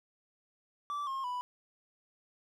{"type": "tone with pitch steps", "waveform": "triangle", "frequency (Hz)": [1162, 1071.7, 988.5], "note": ["D6", "C6", "B5"], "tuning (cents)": [-19, 41, 1], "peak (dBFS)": -32, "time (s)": [0.9, 1.41], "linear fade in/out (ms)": 0, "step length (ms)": 170, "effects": []}